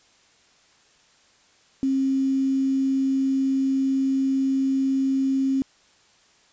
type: tone with quantisation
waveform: sine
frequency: 268.2 Hz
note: C4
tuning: 43 cents sharp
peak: -19 dBFS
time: 1.83-5.62 s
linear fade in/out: 0 ms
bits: 7
effects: white hiss -58 dBFS RMS until 6.52 s + resampled to 16000 Hz